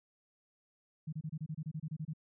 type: tone bursts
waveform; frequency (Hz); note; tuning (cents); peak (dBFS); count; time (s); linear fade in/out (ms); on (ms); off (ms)
sine; 155.6; D#3; 0; -36; 13; 1.07-2.135; 10; 57; 27
effects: none